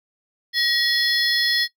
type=tone cluster; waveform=triangle; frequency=1902 / 3382 / 4240 / 5180 Hz; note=A#6 / G#7 / C8 / E8; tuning=+34 / +31 / +22 / -31 cents; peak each=-22 dBFS; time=0.53-1.68 s; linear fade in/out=50 ms; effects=noise-tail reverb RT60 0.1 s tail -18 dB re dry

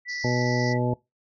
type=tone; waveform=sine; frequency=1968 Hz; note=B6; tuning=7 cents flat; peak=-30 dBFS; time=0.05-0.79 s; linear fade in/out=50 ms
type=band-pass noise; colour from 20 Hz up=white; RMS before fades=-39 dBFS; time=0.08-0.74 s; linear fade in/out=20 ms; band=4500 to 5700 Hz; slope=96 dB/octave
type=harmonic tone; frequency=123 Hz; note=B2; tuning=7 cents flat; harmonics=1 / 2 / 3 / 4 / 5 / 7; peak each=-25 / -28 / -30 / -31 / -32 / -33 dBFS; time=0.24-0.94 s; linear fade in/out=5 ms
effects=noise-tail reverb RT60 0.2 s tail -22 dB re dry

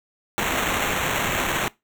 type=noise with sample-and-hold; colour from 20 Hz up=violet; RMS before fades=-24 dBFS; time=0.38-1.68 s; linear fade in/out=0 ms; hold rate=4900 Hz; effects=noise-tail reverb RT60 0.2 s tail -21 dB re dry

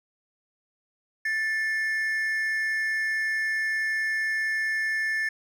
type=tone pair together; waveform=triangle; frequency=1764.6 / 2152 Hz; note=A6 / C7; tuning=+5 / +48 cents; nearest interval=minor third; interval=343 cents; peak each=-23 / -32 dBFS; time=1.25-5.29 s; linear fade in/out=5 ms; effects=none

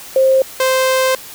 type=tone pair in turn; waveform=sine / sawtooth; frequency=529 / 521.4 Hz; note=C5 / C5; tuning=+19 / -6 cents; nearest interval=unison; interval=25 cents; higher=first; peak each=-8 / -8 dBFS; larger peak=neither; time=0.16-0.42 / 0.6-1.15 s; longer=second; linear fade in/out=2 ms; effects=white hiss -34 dBFS RMS until 1.34 s

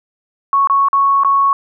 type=tone with dropouts; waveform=sine; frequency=1107 Hz; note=C#6; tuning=3 cents flat; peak=-9 dBFS; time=0.53-1.53 s; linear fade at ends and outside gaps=1 ms; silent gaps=0.673-0.698 / 0.885-0.93 / 1.235-1.247 s; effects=none

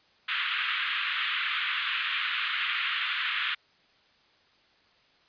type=band-pass noise; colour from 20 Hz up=white; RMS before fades=-30 dBFS; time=0.28-3.55 s; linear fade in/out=10 ms; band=1200 to 3400 Hz; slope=48 dB/octave; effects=white hiss -63 dBFS RMS until 5.28 s + resampled to 11025 Hz

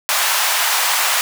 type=high-pass noise; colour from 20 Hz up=pink; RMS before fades=-17 dBFS; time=0.09-1.21 s; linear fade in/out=0 ms; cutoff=800 Hz; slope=24 dB/octave; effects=none

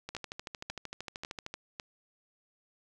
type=two click trains; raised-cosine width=0.2 ms; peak=-22 / -21 dBFS; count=20 / 4; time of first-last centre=0.09-1.54 / 0.15-1.798 s; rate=13.1 / 1.82 Hz; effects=none

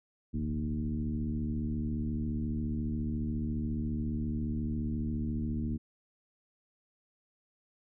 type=tone with frequency modulation; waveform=sine; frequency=155.8 Hz; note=D#3; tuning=3 cents sharp; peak=-30 dBFS; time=0.33-5.78 s; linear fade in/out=20 ms; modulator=74.4 Hz; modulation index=1.7; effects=none

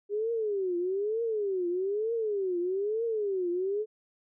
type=tone with vibrato; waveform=sine; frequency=401.6 Hz; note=G4; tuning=42 cents sharp; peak=-27 dBFS; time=0.09-3.86 s; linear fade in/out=50 ms; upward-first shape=triangle; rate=1.1 Hz; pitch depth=270 cents each way; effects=none

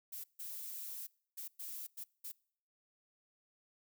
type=noise bursts at uneven times; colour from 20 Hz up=violet; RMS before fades=-45 dBFS; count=6; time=0.12-0.24 / 0.39-1.07 / 1.37-1.48 / 1.59-1.87 / 1.97-2.04 / 2.24-2.32 s; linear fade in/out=10 ms; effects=noise-tail reverb RT60 0.6 s tail -25 dB re dry

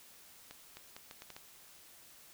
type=accelerating click train; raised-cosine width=0.2 ms; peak=-30 dBFS; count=7; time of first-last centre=0.51-1.365 s; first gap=260 ms; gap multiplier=0.75; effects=white hiss -58 dBFS RMS until 2.33 s

